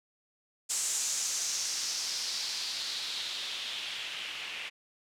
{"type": "noise with low-pass filter sweep", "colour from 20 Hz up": "blue", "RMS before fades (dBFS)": -35, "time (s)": [0.69, 4.7], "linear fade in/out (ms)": 20, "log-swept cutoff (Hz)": [7600, 2600], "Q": 2.8, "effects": []}